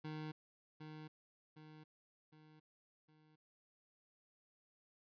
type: tone with echo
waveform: 25% pulse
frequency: 154.6 Hz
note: D#3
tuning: 11 cents flat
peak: -40 dBFS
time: 0.04-0.32 s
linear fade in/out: 10 ms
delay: 760 ms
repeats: 4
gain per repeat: -6 dB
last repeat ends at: 3.36 s
effects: resampled to 11025 Hz